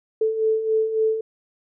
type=beating tone pair; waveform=sine; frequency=437.1 / 440.7 Hz; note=A4 / A4; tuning=-11 / +3 cents; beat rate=3.6 Hz; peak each=-26 / -19 dBFS; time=0.21-1.21 s; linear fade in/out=5 ms; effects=none